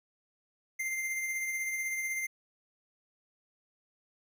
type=tone with tremolo; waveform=square; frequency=2093 Hz; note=C7; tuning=in tune; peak=-31 dBFS; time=0.79-2.27 s; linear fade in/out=10 ms; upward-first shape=triangle; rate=16 Hz; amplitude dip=40%; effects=none